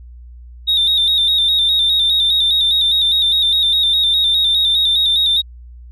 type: tone with vibrato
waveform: sine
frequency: 3673 Hz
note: A#7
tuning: 26 cents flat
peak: -10 dBFS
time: 0.67-5.42 s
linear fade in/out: 20 ms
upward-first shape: square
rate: 4.9 Hz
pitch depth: 47 cents each way
effects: tanh soft clip ceiling -8 dBFS + added 60 Hz sine -34 dBFS peak until 5.91 s